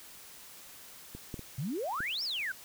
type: clicks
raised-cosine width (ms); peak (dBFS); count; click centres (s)
3; -30 / -25 / -29 / -29; 4; 1.15 / 1.342 / 1.393 / 2.005
type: exponential two-way sweep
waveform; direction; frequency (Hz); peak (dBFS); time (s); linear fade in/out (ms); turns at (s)
sine; up then down; 120.8 to 5588 to 1451; -32; 1.58-2.52; 5; 2.23
effects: white hiss -51 dBFS RMS until 2.64 s